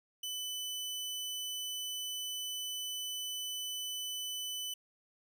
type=tone; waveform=sawtooth; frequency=3000 Hz; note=F#7; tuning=23 cents sharp; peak=-34 dBFS; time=0.23-4.74 s; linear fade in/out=5 ms; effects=none